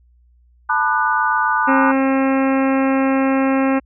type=chord; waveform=sine; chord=B minor seventh; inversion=third; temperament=equal with one note detuned; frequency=880 / 987.8 / 1204.2 / 1480 Hz; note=A5 / B5 / D6 / F#6; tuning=0 / 0 / +43 / 0 cents; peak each=-20 / -21 / -20 / -19 dBFS; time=0.69-1.92 s; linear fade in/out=10 ms
type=harmonic tone; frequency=268.1 Hz; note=C4; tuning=42 cents sharp; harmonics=1 / 2 / 3 / 4 / 5 / 6 / 7 / 8 / 9 / 10; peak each=-15 / -21 / -25 / -27 / -29 / -31 / -32 / -33 / -34 / -35 dBFS; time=1.67-3.8 s; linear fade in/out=20 ms
effects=added 60 Hz sine -50 dBFS peak until 3.85 s